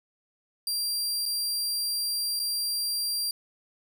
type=tone with dropouts; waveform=sawtooth; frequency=4740 Hz; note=D8; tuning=15 cents sharp; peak=-24 dBFS; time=0.67-3.31 s; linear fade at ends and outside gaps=2 ms; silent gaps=1.256-1.26 / 2.394-2.398 s; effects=none